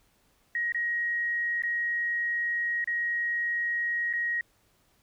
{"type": "tone with dropouts", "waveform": "sine", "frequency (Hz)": 1889, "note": "A#6", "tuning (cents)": 22, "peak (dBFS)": -26, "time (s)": [0.55, 4.41], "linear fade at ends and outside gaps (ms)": 2, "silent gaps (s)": [[0.722, 0.746], [1.622, 1.635], [2.843, 2.874], [4.129, 4.135]], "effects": ["pink hiss -67 dBFS RMS until 5.02 s"]}